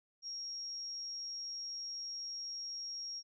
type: tone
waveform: sine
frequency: 5588 Hz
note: F8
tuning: in tune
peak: -40 dBFS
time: 0.22-3.23 s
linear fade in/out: 50 ms
effects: none